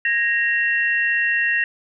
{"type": "tone cluster", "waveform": "sine", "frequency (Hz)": [1655, 1871, 2730], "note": ["G#6", "A#6", "F7"], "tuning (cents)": [-6, 6, -40], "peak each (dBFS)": [-26, -18, -24], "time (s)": [0.05, 1.64], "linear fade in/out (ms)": 2, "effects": []}